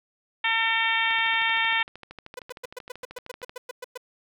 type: harmonic tone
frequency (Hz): 452.3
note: A4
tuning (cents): +48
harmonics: 2 / 3 / 4 / 5 / 6 / 7 / 8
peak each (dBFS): -29 / -33 / -26 / -27 / -30 / -31 / -33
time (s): 0.44-1.83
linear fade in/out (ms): 5
type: click train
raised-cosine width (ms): 0.3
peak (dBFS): -25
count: 32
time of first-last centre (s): 1.11-3.495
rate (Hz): 13
type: tone bursts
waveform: sawtooth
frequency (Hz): 498.9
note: B4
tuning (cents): +17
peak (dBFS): -29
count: 13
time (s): 2.37-3.976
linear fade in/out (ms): 5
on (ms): 22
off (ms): 110
effects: none